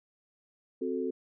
sine chord, F# diminished, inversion second, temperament equal with one note detuned, 261.6 / 367.4 / 440 Hz, C4 / F#4 / A4, 0 / -12 / 0 cents, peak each -34 dBFS, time 0.81-1.11 s, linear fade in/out 10 ms, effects none

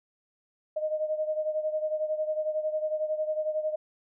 sine beating tone pair, 616 / 627 Hz, D#5 / D#5, -17 / +13 cents, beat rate 11 Hz, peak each -28 / -33 dBFS, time 0.76-3.76 s, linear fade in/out 10 ms, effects none

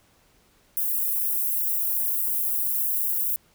white high-pass noise, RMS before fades -25 dBFS, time 0.77-3.36 s, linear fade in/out 0 ms, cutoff 12000 Hz, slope 24 dB/octave, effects pink hiss -61 dBFS RMS until 3.54 s

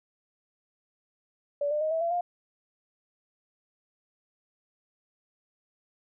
sine tone with pitch steps, 576 / 599.8 / 624.5 / 650.3 / 677.1 / 705.1 Hz, D5 / D5 / D#5 / E5 / E5 / F5, -34 / +36 / +6 / -24 / +46 / +16 cents, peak -25 dBFS, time 1.61-2.21 s, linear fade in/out 5 ms, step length 100 ms, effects none

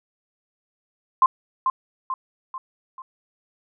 sine tone with echo, 1050 Hz, C6, 6 cents sharp, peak -11 dBFS, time 1.22-1.26 s, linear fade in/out 2 ms, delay 440 ms, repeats 4, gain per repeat -6 dB, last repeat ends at 3.02 s, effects none

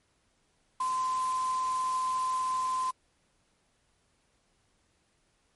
sine tone in noise, 1031 Hz, C6, 26 cents flat, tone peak -27 dBFS, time 0.8-2.91 s, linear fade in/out 5 ms, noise white, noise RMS -44 dBFS, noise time 0.8-2.91 s, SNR +14 dB, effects pink hiss -71 dBFS RMS until 5.55 s + MP3 48 kbps

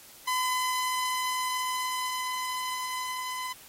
sawtooth tone with level ramp, 1013 Hz, B5, 44 cents sharp, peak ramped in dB -22 to -29 dBFS, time 0.27-3.53 s, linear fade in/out 10 ms, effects white hiss -51 dBFS RMS until 3.68 s + AAC 48 kbps

